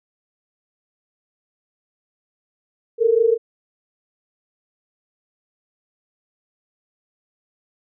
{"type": "tone pair together", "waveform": "sine", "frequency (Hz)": [440.4, 466.1], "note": ["A4", "A#4"], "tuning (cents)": [2, 0], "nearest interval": "minor second", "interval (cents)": 98, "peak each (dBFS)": [-17, -15], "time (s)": [2.98, 3.38], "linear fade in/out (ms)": 50, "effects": []}